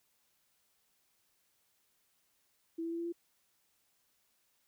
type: tone with pitch steps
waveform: sine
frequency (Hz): 329.6 / 332.7 / 335.7 / 338.9 / 342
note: E4 / E4 / E4 / E4 / F4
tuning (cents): 0 / +16 / +32 / +48 / -36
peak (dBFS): -35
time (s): 2.78-3.125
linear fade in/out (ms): 10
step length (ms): 69
effects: white hiss -75 dBFS RMS until 4.67 s